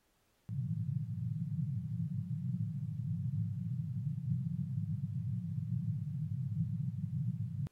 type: band-pass noise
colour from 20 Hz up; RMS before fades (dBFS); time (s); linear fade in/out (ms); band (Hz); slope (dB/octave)
pink; -37; 0.49-7.67; 0; 100 to 180; 96
effects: pink hiss -75 dBFS RMS until 7.71 s + AAC 48 kbps